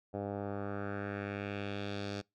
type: tone with low-pass filter sweep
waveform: 10% pulse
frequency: 100.9 Hz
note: G#2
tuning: 49 cents flat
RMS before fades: -39 dBFS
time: 0.13-2.22 s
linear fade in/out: 20 ms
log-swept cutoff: 710 to 5100 Hz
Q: 2.1
effects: noise-tail reverb RT60 0.2 s tail -25 dB re dry